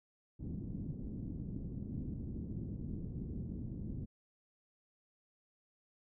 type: low-pass noise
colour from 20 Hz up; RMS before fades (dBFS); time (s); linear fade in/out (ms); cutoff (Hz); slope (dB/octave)
white; -42; 0.39-4.06; 20; 250; 24
effects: none

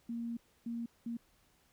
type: tone bursts at uneven times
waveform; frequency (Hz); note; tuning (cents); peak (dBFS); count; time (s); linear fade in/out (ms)
sine; 233.5; A#3; +3; -36; 3; 0.09-0.37 / 0.66-0.86 / 1.06-1.17; 5
effects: pink hiss -70 dBFS RMS until 1.72 s

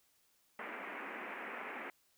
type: band-pass noise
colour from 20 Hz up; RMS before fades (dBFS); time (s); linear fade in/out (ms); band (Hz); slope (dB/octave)
white; -45; 0.59-1.9; 2; 210 to 2400; 48
effects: white hiss -73 dBFS RMS until 2.17 s

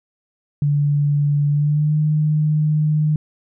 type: tone with pitch glide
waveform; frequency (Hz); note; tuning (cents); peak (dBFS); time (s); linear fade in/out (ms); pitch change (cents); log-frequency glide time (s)
sine; 145.1 to 152.58; D3 to D#3; -21 to -34; -14; 0.62-3.16; 2; +87; 1.49-1.97
effects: none

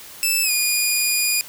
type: tone with pitch glide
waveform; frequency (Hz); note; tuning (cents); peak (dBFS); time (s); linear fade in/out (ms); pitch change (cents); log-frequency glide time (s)
10% pulse; 2637 to 2446; E7 to D#7; 0 to -30; -9; 0.23-1.41; 0; -130; 0.43-0.51
effects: white hiss -40 dBFS RMS until 1.48 s

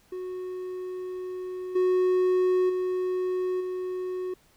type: tone with level steps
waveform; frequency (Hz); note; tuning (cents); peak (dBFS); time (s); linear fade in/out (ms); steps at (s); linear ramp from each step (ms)
triangle; 367.4; F#4; -12; -30 / -18 / -23 / -27; 0.12-4.34; 5; 1.75 / 2.69 / 3.6; 10
effects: pink hiss -62 dBFS RMS until 4.56 s

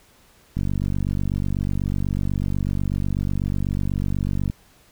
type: click train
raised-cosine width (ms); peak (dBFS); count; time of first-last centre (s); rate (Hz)
5; -12; 190; 0.57-4.499; 48.1
effects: pink hiss -55 dBFS RMS until 4.91 s

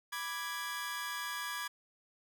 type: chord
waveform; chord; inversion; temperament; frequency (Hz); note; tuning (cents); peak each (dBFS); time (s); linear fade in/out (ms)
sawtooth; G# diminished; first; equal; 987.8 / 1174.7 / 1661.2; B5 / D6 / G#6; 0 / 0 / 0; -40 / -39 / -36; 0.12-1.68; 10
effects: none

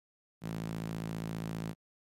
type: tone with high-pass filter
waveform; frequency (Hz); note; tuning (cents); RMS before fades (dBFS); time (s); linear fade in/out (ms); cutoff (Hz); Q
sawtooth; 54.9; A1; -3; -38; 0.41-1.75; 50; 160; 2.7
effects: MP3 64 kbps

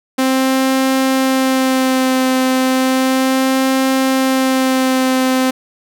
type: tone with vibrato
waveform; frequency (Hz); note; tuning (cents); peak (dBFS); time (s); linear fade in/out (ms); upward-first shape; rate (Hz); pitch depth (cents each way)
sawtooth; 261.8; C4; +1; -8; 0.18-5.51; 10; sine; 0.34; 18
effects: none

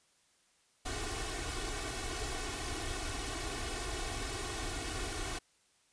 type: noise with comb filter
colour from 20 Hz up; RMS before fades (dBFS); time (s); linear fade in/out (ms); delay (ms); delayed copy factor
pink; -38; 0.85-5.39; 10; 2.7; +0.95
effects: white hiss -70 dBFS RMS until 5.92 s + resampled to 22050 Hz

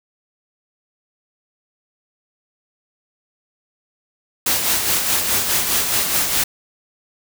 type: noise with tremolo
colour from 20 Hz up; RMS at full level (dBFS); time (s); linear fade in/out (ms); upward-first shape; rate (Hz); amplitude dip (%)
white; -17; 4.46-6.44; 5; sine; 4.8; 45
effects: none

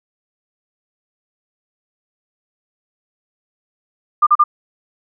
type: tone bursts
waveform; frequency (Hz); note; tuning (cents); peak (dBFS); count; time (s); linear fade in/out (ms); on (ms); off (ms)
sine; 1200; D6; +37; -7; 3; 4.22-4.44; 10; 48; 38
effects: none

